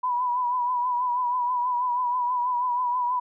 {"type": "tone with vibrato", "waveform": "sine", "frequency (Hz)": 986, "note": "B5", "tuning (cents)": -3, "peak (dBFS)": -22, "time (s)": [0.03, 3.2], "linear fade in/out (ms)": 10, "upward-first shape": "triangle", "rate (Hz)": 6.2, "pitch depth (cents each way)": 56, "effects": []}